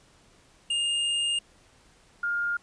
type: tone pair in turn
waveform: square / sine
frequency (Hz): 2824 / 1412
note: F7 / F6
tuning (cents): +19 / +19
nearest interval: octave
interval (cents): 1200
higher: first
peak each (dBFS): -25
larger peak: neither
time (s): 0.7-1.39 / 2.23-2.57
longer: first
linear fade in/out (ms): 5
effects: pink hiss -59 dBFS RMS until 2.62 s + resampled to 22050 Hz